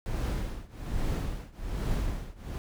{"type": "noise with tremolo", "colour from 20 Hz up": "brown", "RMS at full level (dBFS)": -28, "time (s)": [0.06, 2.58], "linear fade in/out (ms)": 0, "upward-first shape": "triangle", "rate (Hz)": 1.2, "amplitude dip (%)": 95, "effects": []}